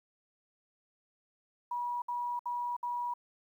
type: tone bursts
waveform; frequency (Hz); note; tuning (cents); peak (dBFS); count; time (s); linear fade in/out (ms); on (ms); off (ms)
sine; 967; B5; -37; -32; 4; 1.71-3.139; 5; 310; 63
effects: 11-bit